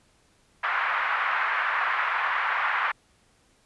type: band-pass noise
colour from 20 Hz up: pink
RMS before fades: -26 dBFS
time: 0.63-2.92 s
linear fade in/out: 10 ms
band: 1000 to 2000 Hz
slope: 24 dB/octave
effects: pink hiss -63 dBFS RMS until 3.65 s + resampled to 24000 Hz